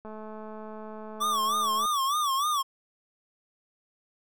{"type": "click train", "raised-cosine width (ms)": 1, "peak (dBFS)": -29, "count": 391, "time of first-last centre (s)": [0.05, 1.856], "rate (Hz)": 216}
{"type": "tone with vibrato", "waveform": "square", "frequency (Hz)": 1142, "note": "D6", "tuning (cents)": -49, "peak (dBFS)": -25, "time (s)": [1.2, 2.63], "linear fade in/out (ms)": 20, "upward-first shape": "sine", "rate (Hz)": 3.3, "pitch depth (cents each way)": 130}
{"effects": []}